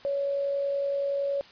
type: tone with amplitude modulation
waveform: sine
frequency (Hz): 560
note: C#5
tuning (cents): +18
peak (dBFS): -24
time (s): 0.05-1.41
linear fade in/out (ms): 0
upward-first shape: sine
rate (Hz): 50.7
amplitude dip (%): 25
effects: white hiss -51 dBFS RMS until 1.51 s + resampled to 11025 Hz